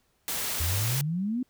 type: noise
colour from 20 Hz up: white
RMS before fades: -31 dBFS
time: 0.28-1.01 s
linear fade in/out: 0 ms
type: exponential sweep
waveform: sine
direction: up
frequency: 77.8 to 261.6 Hz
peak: -26 dBFS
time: 0.6-1.43 s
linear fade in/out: 5 ms
effects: pink hiss -70 dBFS RMS until 1.49 s